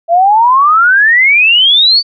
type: exponential sweep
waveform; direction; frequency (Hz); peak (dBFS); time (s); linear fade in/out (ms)
sine; up; 659 to 4623; -4; 0.08-2.03; 50
effects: none